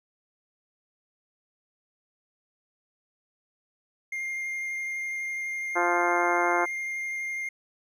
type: tone with vibrato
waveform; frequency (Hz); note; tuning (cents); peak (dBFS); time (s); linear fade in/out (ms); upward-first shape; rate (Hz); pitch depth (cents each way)
triangle; 2115; C7; +18; -28; 4.12-7.49; 5; triangle; 12; 10
type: harmonic tone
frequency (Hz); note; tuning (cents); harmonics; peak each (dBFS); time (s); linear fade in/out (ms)
174.61; F3; 0; 2 / 3 / 4 / 5 / 6 / 7 / 8 / 9 / 10; -29 / -33 / -28 / -30 / -30 / -35 / -31 / -34 / -38; 5.75-6.66; 20
effects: none